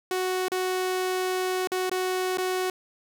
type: tone with dropouts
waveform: sawtooth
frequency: 370 Hz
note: F#4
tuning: in tune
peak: -21 dBFS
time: 0.11-2.7 s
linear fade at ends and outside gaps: 2 ms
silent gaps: 0.483-0.518 / 1.673-1.718 / 1.896-1.914 / 2.373-2.383 s
effects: none